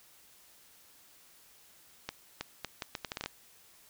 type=accelerating click train; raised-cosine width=0.2 ms; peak=-18 dBFS; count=11; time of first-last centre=2.09-3.26 s; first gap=320 ms; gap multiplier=0.74; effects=white hiss -60 dBFS RMS until 3.89 s